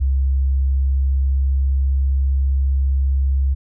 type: tone with pitch glide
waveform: sine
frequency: 67.1 to 67.53 Hz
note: C2 to C#2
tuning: +44 to -45 cents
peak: -14 dBFS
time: 0-3.55 s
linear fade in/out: 20 ms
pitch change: +11 cents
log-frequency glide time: 0.26-2.12 s
effects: none